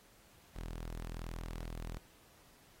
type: tone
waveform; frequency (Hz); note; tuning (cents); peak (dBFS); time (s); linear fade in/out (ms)
sawtooth; 41.2; E1; 0; -37; 0.55-1.99; 20
effects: pink hiss -64 dBFS RMS until 2.8 s + AAC 48 kbps